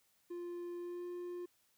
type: tone with pitch glide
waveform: triangle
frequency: 349.2 to 353.3 Hz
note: F4 to F4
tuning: 0 to +20 cents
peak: -39 dBFS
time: 0.3-1.46 s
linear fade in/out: 10 ms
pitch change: +20 cents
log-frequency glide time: 0.79-1.06 s
effects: white hiss -74 dBFS RMS until 1.77 s